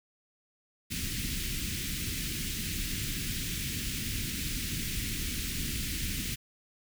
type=band-stop noise; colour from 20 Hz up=pink; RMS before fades=-34 dBFS; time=0.9-6.36 s; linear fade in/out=20 ms; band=290 to 2000 Hz; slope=24 dB/octave; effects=none